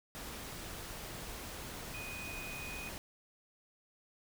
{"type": "tone in noise", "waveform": "sine", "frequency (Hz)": 2489, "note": "D#7", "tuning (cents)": 0, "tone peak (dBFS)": -44, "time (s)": [1.94, 2.89], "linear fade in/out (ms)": 0, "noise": "pink", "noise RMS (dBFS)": -45, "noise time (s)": [0.15, 2.98], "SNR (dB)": -2, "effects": []}